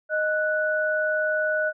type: tone pair together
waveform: sine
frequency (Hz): 619.8 / 1480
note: D#5 / F#6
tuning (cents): -7 / 0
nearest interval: octave + minor third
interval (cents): 1507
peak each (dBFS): -24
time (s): 0.09-1.73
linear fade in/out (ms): 50
effects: none

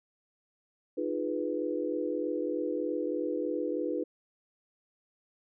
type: chord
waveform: sine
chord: F half-diminished seventh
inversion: third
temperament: equal with one note detuned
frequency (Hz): 306 / 349.2 / 415.3 / 493.9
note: Eb4 / F4 / Ab4 / Cb5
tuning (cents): -29 / 0 / 0 / 0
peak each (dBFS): -34 / -35 / -37 / -34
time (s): 0.97-4.04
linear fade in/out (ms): 10
effects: none

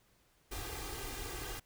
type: noise with comb filter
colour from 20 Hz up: pink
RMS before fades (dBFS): -42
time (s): 0.51-1.6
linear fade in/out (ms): 10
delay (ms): 2.5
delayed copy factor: +1
effects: pink hiss -70 dBFS RMS until 1.65 s

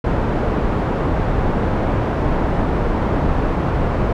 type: low-pass noise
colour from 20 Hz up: pink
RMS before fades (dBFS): -18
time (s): 0.04-4.13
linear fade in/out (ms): 5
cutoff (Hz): 1000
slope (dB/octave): 12
effects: none

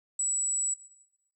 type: tone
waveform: sine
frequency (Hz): 7840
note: B8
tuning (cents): -14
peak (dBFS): -25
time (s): 0.19-0.74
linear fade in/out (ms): 5
effects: noise-tail reverb RT60 1.0 s tail -17 dB re dry + tanh soft clip ceiling -22 dBFS

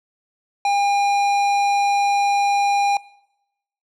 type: tone with tanh clipping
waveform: sine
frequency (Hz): 806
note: G5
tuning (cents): +48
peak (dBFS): -18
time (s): 0.65-2.97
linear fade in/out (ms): 2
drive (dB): 15
effects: noise-tail reverb RT60 0.9 s tail -22 dB re dry

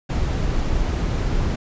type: noise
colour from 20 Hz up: brown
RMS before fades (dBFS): -21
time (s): 0.09-1.56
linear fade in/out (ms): 10
effects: resampled to 16000 Hz

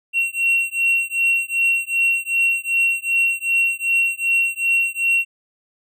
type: beating tone pair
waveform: triangle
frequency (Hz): 2732 / 2734.6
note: F7 / F7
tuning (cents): -39 / -37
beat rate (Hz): 2.6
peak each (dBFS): -18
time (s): 0.13-5.25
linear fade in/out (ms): 50
effects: none

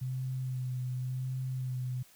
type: tone with vibrato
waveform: sine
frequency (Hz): 128.2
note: C3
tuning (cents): -35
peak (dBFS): -32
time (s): 0.01-2.03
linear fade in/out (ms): 10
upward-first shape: sine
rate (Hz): 0.91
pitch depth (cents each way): 24
effects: white hiss -60 dBFS RMS until 2.15 s

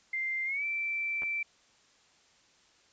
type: tone with pitch glide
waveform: sine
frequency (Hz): 2093 to 2336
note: C7 to D7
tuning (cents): 0 to -10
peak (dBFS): -30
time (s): 0.13-1.43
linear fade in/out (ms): 5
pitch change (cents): +190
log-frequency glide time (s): 0.45-0.65
type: clicks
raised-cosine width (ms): 0.5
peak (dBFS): -29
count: 2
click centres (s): 1.221 / 1.233
effects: white hiss -64 dBFS RMS until 2.92 s + resampled to 16000 Hz

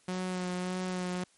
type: tone with vibrato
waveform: sawtooth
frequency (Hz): 182.4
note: F#3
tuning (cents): -24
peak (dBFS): -28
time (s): 0.08-1.24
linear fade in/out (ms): 5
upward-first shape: sine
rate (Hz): 1.7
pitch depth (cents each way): 19
effects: white hiss -65 dBFS RMS until 1.37 s + MP3 48 kbps

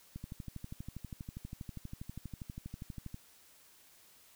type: click train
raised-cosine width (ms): 5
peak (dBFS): -30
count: 38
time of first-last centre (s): 0.16-3.144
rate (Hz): 12.4
effects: white hiss -62 dBFS RMS until 4.35 s

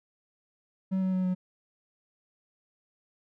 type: tone with pitch steps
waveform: triangle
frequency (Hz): 189.5 / 187.43 / 185.39 / 183.36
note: F#3 / F#3 / F#3 / F#3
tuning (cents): +42 / +23 / +4 / -15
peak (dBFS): -23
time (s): 0.91-1.35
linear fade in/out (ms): 20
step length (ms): 110
effects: none

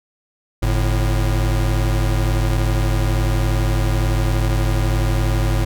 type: tone pair together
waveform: square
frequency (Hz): 48.86 / 110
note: G1 / A2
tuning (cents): -5 / 0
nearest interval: octave + major second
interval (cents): 1405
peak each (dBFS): -18 / -20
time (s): 0.62-5.65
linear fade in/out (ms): 10
effects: none

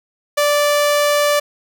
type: tone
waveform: sawtooth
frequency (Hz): 585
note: D5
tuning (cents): -7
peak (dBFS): -9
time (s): 0.37-1.4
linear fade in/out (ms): 10
effects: none

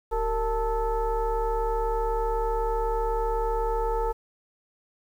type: tone with frequency modulation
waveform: sine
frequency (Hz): 460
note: A#4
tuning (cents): -23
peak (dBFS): -23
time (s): 0.11-4.13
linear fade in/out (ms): 20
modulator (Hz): 424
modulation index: 1.3
effects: 9-bit

